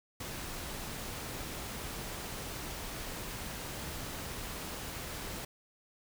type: noise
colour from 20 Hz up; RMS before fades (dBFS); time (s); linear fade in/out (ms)
pink; -41; 0.2-5.45; 5
effects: none